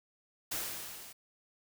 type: noise with level ramp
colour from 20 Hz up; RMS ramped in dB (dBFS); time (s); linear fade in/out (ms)
white; -35 to -51; 0.51-1.13; 10
effects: none